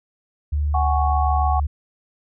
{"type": "tone with pitch glide", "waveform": "sine", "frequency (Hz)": [73.7, 72.81], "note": ["D2", "D2"], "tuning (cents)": [7, -14], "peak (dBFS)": -18, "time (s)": [0.52, 1.67], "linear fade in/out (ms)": 10, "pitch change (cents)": -21, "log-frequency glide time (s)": [0.78, 0.84]}
{"type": "chord", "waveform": "sine", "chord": "F# suspended second", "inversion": "none", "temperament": "equal with one note detuned", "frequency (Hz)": [743.8, 830.6, 1108.7], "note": ["F#5", "G#5", "C#6"], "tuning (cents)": [9, 0, 0], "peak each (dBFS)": [-21, -26, -25], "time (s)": [0.74, 1.6], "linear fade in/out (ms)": 5}
{"effects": []}